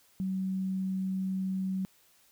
sine tone, 189.3 Hz, F#3, 40 cents sharp, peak -29 dBFS, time 0.2-1.85 s, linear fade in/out 0 ms, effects white hiss -64 dBFS RMS until 2.31 s

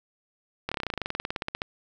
slowing click train, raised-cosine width 0.3 ms, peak -13 dBFS, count 22, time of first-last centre 0.69-1.619 s, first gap 26 ms, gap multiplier 1.05, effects none

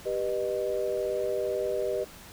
sine chord, G augmented, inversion none, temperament just, 392 / 490 / 612.5 Hz, G4 / B4 / D#5, 0 / -14 / -27 cents, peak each -31 dBFS, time 0.05-2.05 s, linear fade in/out 20 ms, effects pink hiss -48 dBFS RMS until 2.32 s

